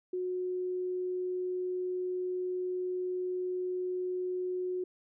sine tone, 364.9 Hz, F#4, 24 cents flat, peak -31 dBFS, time 0.13-4.84 s, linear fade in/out 5 ms, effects none

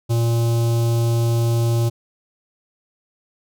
square tone with notch filter, 116.54 Hz, A#2, in tune, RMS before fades -18 dBFS, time 0.09-1.9 s, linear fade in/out 20 ms, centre 1800 Hz, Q 0.52, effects none

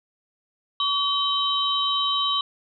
sine tone cluster, 1135 / 3077 / 3827 Hz, C#6 / G7 / A#7, +41 / -33 / +45 cents, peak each -25 dBFS, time 0.8-2.41 s, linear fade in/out 2 ms, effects none

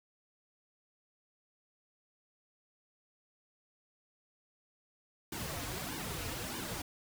pink noise with flanger, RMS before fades -40 dBFS, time 5.32-6.82 s, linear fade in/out 5 ms, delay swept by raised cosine 1.5 to 5.2 ms, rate 1.6 Hz, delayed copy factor -1, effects none

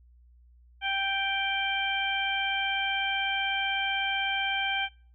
harmonic tone, 784 Hz, G5, in tune, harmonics 1 / 2 / 3 / 4, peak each -32 / -32 / -32 / -32 dBFS, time 0.81-4.89 s, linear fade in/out 50 ms, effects noise-tail reverb RT60 0.4 s tail -21 dB re dry + added 60 Hz sine -54 dBFS peak until 5.14 s

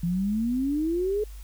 sine exponential sweep, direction up, 167.2 to 432.1 Hz, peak -23 dBFS, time 0.03-1.24 s, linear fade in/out 5 ms, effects added 50 Hz sine -38 dBFS peak until 1.43 s + white hiss -54 dBFS RMS until 1.43 s

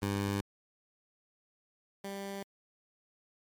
15% pulse tone pair in turn, 99.9 / 197.51 Hz, G2 / G3, +33 / +13 cents, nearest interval octave, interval 1180 cents, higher second, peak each -24 / -32 dBFS, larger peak first, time 0.02-0.41 / 2.04-2.43 s, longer neither, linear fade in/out 5 ms, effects MP3 96 kbps

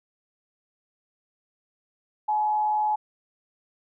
sine tone with frequency modulation, 850 Hz, G#5, 40 cents sharp, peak -21 dBFS, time 2.28-2.96 s, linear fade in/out 10 ms, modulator 116 Hz, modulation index 0.27, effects none

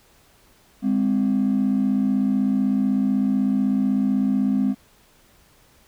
triangle ring-modulated tone, 231.7 Hz, A#3, 10 cents flat, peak -11 dBFS, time 0.82-4.75 s, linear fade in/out 50 ms, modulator 28 Hz, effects tanh soft clip ceiling -13 dBFS + pink hiss -56 dBFS RMS until 5.87 s

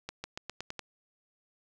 accelerating click train, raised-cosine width 0.2 ms, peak -20 dBFS, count 7, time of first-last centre 0.09-0.793 s, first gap 150 ms, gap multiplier 0.9, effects none

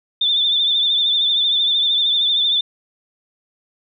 sine tone with vibrato, 3552 Hz, A7, 16 cents sharp, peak -14 dBFS, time 0.21-2.61 s, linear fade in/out 5 ms, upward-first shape triangle, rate 13 Hz, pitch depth 60 cents each way, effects none

